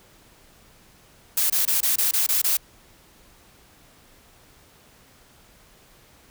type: noise bursts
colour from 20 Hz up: blue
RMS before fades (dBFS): -21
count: 8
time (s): 1.37-2.571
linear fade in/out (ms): 5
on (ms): 130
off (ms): 23
effects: pink hiss -54 dBFS RMS until 6.3 s